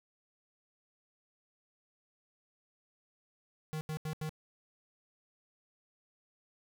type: tone bursts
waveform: square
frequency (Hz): 155.56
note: D#3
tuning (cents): 0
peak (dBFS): -36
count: 4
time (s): 3.73-4.293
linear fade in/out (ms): 0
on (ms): 80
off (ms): 81
effects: none